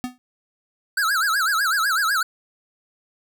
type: tone with exponential decay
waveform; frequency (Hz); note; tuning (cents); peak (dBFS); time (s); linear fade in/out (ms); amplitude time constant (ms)
square; 250; B3; +21; -22; 0.04-0.18; 0; 30
type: tone with vibrato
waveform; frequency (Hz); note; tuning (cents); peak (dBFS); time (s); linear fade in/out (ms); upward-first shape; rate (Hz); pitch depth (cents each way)
square; 1460; F#6; -24; -19; 0.97-2.23; 5; sine; 8; 230
effects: none